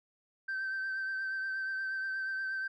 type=tone with vibrato; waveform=sine; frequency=1553 Hz; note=G6; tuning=17 cents flat; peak=-31 dBFS; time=0.48-2.68 s; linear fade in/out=10 ms; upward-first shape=triangle; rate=8.4 Hz; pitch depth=26 cents each way; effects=tanh soft clip ceiling -31 dBFS